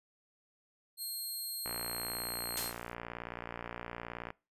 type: tone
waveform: 10% pulse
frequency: 4220 Hz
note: C8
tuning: 14 cents sharp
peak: -30 dBFS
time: 0.97-2.73 s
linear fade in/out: 50 ms
type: click train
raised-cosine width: 0.5 ms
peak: -25 dBFS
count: 157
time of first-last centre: 1.66-4.304 s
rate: 59 Hz
type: noise with exponential decay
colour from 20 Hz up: white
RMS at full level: -34 dBFS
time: 2.57-2.94 s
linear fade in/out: 1 ms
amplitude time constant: 80 ms
effects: noise-tail reverb RT60 0.3 s tail -23 dB re dry + resampled to 32000 Hz